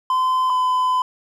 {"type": "tone pair in turn", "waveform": "triangle", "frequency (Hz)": [1026, 1013], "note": ["C6", "B5"], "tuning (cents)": [-34, 44], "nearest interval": "unison", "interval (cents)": 22, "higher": "first", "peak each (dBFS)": -14, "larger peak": "neither", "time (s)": [[0.1, 0.5], [0.5, 1.02]], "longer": "second", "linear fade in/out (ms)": 2, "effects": []}